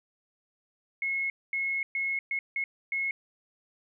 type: tone bursts at uneven times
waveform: sine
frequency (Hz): 2174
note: C#7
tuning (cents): -34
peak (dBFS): -27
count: 6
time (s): 1.02-1.3 / 1.53-1.83 / 1.95-2.19 / 2.31-2.39 / 2.56-2.64 / 2.92-3.11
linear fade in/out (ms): 2
effects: none